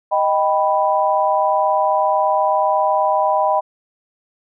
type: chord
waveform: sine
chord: Eb augmented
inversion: none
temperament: equal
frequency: 622.3 / 784 / 987.8 Hz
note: Eb5 / G5 / B5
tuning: 0 / 0 / 0 cents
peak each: -18 dBFS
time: 0.11-3.61 s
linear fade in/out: 20 ms
effects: none